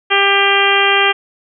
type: harmonic tone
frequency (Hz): 397.3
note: G4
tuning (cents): +23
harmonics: 1 / 2 / 3 / 4 / 5 / 6 / 7 / 8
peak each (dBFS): -18 / -18 / -18 / -18 / -18 / -18 / -18 / -18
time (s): 0.1-1.13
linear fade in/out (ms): 20
effects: none